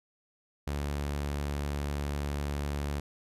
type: tone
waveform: sawtooth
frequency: 72 Hz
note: D2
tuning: 34 cents flat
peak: -27 dBFS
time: 0.67-3 s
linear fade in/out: 5 ms
effects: resampled to 32000 Hz